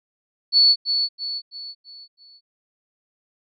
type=tone with echo; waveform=sine; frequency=4435 Hz; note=C#8; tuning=in tune; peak=-11 dBFS; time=0.52-0.76 s; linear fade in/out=50 ms; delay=330 ms; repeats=5; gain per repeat=-7 dB; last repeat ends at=2.41 s; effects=none